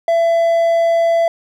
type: tone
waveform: triangle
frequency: 670 Hz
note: E5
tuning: 28 cents sharp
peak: -9 dBFS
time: 0.08-1.28 s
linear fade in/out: 2 ms
effects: none